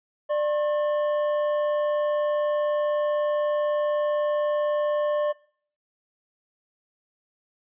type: tone pair together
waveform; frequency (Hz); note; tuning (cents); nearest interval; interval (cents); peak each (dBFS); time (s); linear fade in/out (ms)
triangle; 594 / 1077.5; D5 / C#6; +20 / -49; minor seventh; 1031; -20 / -31; 0.29-5.33; 20
effects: noise-tail reverb RT60 0.5 s tail -20 dB re dry + resampled to 8000 Hz